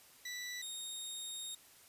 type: tone pair in turn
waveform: 20% pulse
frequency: 1969 / 3717 Hz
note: B6 / A#7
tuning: -6 / -6 cents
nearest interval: major seventh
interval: 1100 cents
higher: second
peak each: -36 / -36 dBFS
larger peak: neither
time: 0.25-0.62 / 0.62-1.55 s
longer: second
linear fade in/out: 5 ms
effects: white hiss -61 dBFS RMS until 1.88 s + resampled to 32000 Hz